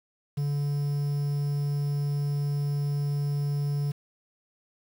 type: tone with quantisation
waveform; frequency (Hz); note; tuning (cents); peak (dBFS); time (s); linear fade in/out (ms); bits
triangle; 143.8; D3; -36; -23; 0.37-3.92; 10; 8
effects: none